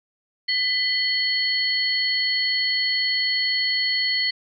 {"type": "tone cluster", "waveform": "sine", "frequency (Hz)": [2004, 3113, 4382], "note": ["B6", "G7", "C#8"], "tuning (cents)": [25, -13, -21], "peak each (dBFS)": [-24, -29, -22], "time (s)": [0.48, 4.31], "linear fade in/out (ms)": 10, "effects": []}